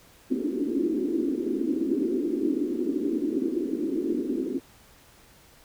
white band-pass noise, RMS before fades -27 dBFS, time 0.3-4.6 s, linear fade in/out 20 ms, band 250 to 360 Hz, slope 48 dB/octave, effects pink hiss -55 dBFS RMS until 5.64 s

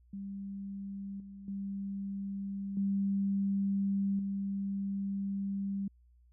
sine tone with level steps, 197.4 Hz, G3, 12 cents sharp, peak -38 / -45 / -35 / -28 / -32 dBFS, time 0.13-5.88 s, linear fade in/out 5 ms, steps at 1.2 / 1.48 / 2.77 / 4.19 s, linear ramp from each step 2 ms, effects added 60 Hz sine -60 dBFS peak until 6.32 s

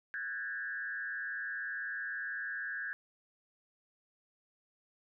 sine tone with frequency modulation, 1627 Hz, G#6, 36 cents flat, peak -36 dBFS, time 0.14-2.93 s, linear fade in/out 0 ms, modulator 122 Hz, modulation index 1, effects none

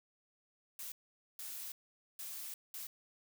blue noise bursts at uneven times, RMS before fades -45 dBFS, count 4, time 0.79-0.92 / 1.39-1.72 / 2.19-2.54 / 2.74-2.87 s, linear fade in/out 2 ms, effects none

